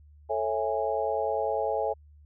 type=chord; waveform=sine; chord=A major seventh; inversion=none; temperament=just; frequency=440 / 550 / 660 / 825 Hz; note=A4 / C#5 / E5 / G#5; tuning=0 / -14 / +2 / -12 cents; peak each=-31 dBFS; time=0.29-1.94 s; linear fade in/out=20 ms; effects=added 74 Hz sine -51 dBFS peak until 2.25 s